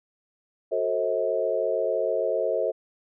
sine chord, F# diminished seventh, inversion none, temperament just, 370 / 444 / 532.8 / 639.4 Hz, F#4 / A4 / C5 / Eb5, 0 / +16 / +31 / +47 cents, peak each -32 / -28 / -27 / -27 dBFS, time 0.71-2.72 s, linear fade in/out 20 ms, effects none

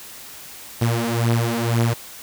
sawtooth beating tone pair, 115.7 / 117.7 Hz, A#2 / A#2, -13 / +17 cents, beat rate 2 Hz, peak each -17 dBFS, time 0.81-1.94 s, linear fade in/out 10 ms, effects white hiss -39 dBFS RMS until 2.22 s

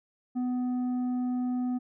sine tone with tanh clipping, 249.5 Hz, B3, 18 cents sharp, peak -28 dBFS, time 0.35-1.79 s, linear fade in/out 20 ms, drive 6 dB, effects none

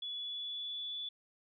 sine tone with pitch glide, 3415 to 3455 Hz, G#7 to A7, +48 to -32 cents, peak -38 dBFS, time 0.02-1.09 s, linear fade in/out 5 ms, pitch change +20 cents, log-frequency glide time 0.15-0.97 s, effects none

